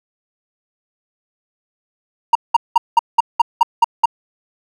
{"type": "tone bursts", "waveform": "triangle", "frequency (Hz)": 932.3, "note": "A#5", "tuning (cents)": 0, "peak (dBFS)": -4, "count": 9, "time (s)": [2.33, 4.057], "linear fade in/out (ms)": 5, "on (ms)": 23, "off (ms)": 190, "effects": []}